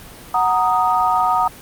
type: chord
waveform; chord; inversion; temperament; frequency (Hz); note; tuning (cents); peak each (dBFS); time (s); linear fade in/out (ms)
sine; D# minor; first; equal; 740 / 932.3 / 1244.5; F#5 / A#5 / D#6; 0 / 0 / 0; -18; 0.34-1.48; 5
effects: pink hiss -39 dBFS RMS until 1.61 s + Opus 32 kbps